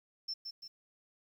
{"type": "tone with echo", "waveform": "sine", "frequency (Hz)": 5350, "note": "E8", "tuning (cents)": 25, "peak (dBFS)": -35, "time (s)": [0.28, 0.34], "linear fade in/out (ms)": 10, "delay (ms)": 170, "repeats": 2, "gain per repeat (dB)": -5, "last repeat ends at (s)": 0.68, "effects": ["11-bit"]}